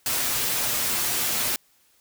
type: noise with comb filter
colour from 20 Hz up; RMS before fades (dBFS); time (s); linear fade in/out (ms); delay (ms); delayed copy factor
white; -25; 0.06-1.56; 2; 8.3; +0.6
effects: white hiss -62 dBFS RMS until 2 s